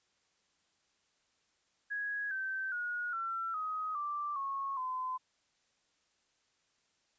sine tone with pitch steps, 1661.2 / 1550 / 1446.2 / 1349.3 / 1259 / 1174.6 / 1096 / 1022.6 Hz, G#6 / G6 / F#6 / E6 / D#6 / D6 / C#6 / C6, 0 / -20 / -40 / +40 / +20 / 0 / -20 / -40 cents, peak -34 dBFS, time 1.9-5.18 s, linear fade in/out 20 ms, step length 410 ms, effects white hiss -75 dBFS RMS until 7.18 s + resampled to 16000 Hz

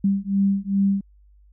sine beating tone pair, 196 / 198.5 Hz, G3 / G3, 0 / +22 cents, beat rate 2.5 Hz, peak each -21 dBFS, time 0.04-1.01 s, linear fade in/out 5 ms, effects added 50 Hz sine -50 dBFS peak until 1.52 s

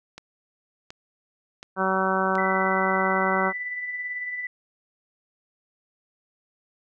click train, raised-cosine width 0.2 ms, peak -22 dBFS, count 4, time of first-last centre 0.18-2.354 s, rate 1.38 Hz
harmonic tone, 189.7 Hz, F#3, 43 cents sharp, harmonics 1 / 2 / 3 / 4 / 5 / 6 / 7 / 8, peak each -29 / -29 / -29 / -29 / -29 / -29 / -29 / -29 dBFS, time 1.76-3.53 s, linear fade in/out 50 ms
sine tone with tremolo, 1984 Hz, B6, 7 cents sharp, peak -27 dBFS, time 2.38-4.47 s, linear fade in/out 2 ms, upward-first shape sine, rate 18 Hz, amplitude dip 40%
effects none

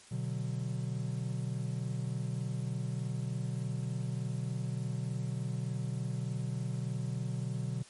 triangle chord, B minor, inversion none, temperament equal, 123.47 / 146.83 / 185 Hz, B2 / D3 / F#3, 0 / 0 / 0 cents, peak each -33 / -36 / -38 dBFS, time 0.11-7.83 s, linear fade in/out 10 ms, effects white hiss -56 dBFS RMS until 7.89 s + MP3 48 kbps

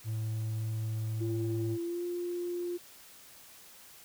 triangle tone, 110 Hz, A2, in tune, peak -29 dBFS, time 0.04-1.78 s, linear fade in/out 50 ms
sine tone with pitch glide, 340 to 350.8 Hz, F4 to F4, -46 to +8 cents, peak -32 dBFS, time 1.2-2.78 s, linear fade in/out 20 ms, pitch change +54 cents, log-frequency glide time 1.82-2.03 s
effects tanh soft clip ceiling -23 dBFS + white hiss -54 dBFS RMS until 4.04 s

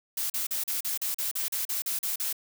blue noise bursts, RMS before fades -30 dBFS, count 13, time 0.17-2.328 s, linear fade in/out 5 ms, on 130 ms, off 39 ms, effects none

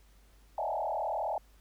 sine tone with frequency modulation, 740 Hz, F#5, in tune, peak -30 dBFS, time 0.58-1.38 s, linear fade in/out 2 ms, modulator 39.3 Hz, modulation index 3.7, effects added 50 Hz sine -58 dBFS peak until 1.6 s + pink hiss -66 dBFS RMS until 1.6 s

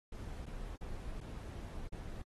brown noise with dropouts, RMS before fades -44 dBFS, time 0.12-2.22 s, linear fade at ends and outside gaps 5 ms, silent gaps 0.458-0.463 / 0.762-0.809 / 1.206-1.21 / 1.876-1.922 s, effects AAC 32 kbps

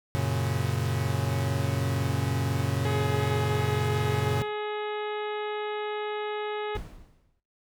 40% pulse chord, F# major, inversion none, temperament equal, 92.5 / 116.54 / 138.59 Hz, F#2 / A#2 / C#3, 0 / 0 / 0 cents, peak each -30 / -29 / -28 dBFS, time 0.15-4.42 s, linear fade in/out 0 ms
harmonic tone, 421.1 Hz, G#4, 24 cents sharp, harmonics 1 / 2 / 3 / 4 / 5 / 6 / 7 / 8 / 9, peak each -30 / -36 / -40 / -42 / -44 / -46 / -47 / -48 / -49 dBFS, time 2.85-6.77 s, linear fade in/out 2 ms
brown noise with exponential decay, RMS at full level -34 dBFS, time 6.75-7.4 s, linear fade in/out 1 ms, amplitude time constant 140 ms
effects noise-tail reverb RT60 0.3 s tail -18 dB re dry

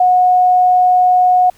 sine tone, 729 Hz, F#5, 26 cents flat, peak -7 dBFS, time 0-1.5 s, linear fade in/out 5 ms, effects pink hiss -49 dBFS RMS until 1.57 s

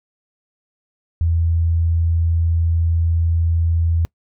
sine tone, 83.2 Hz, E2, 17 cents sharp, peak -14 dBFS, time 1.21-4.05 s, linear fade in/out 0 ms, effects noise-tail reverb RT60 0.1 s tail -25 dB re dry

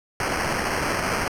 violet noise with sample-and-hold, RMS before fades -25 dBFS, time 0.2-1.28 s, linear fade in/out 2 ms, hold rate 3675 Hz, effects low-pass 11000 Hz 12 dB/octave

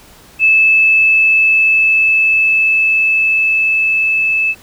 sine tone with level ramp, 2617 Hz, E7, 13 cents flat, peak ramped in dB -6 to -11 dBFS, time 0.39-4.55 s, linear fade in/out 50 ms, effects pink hiss -42 dBFS RMS until 4.62 s

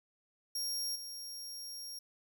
sawtooth tone with level steps, 5580 Hz, F8, 2 cents flat, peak -32 / -40 dBFS, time 0.55-1.99 s, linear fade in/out 5 ms, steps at 0.95 s, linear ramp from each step 10 ms, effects none

